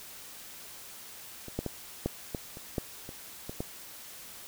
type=clicks; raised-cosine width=2 ms; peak=-28 / -17 / -19 / -15 / -19 / -30 / -16 / -28 / -24 / -19 dBFS; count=10; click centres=1.483 / 1.59 / 1.663 / 2.06 / 2.348 / 2.571 / 2.782 / 3.091 / 3.495 / 3.605 s; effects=white hiss -47 dBFS RMS until 4.47 s